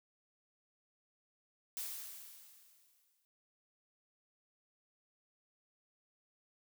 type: noise with exponential decay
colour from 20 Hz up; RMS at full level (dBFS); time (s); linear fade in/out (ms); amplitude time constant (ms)
blue; -40; 1.77-3.25; 0; 320
effects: none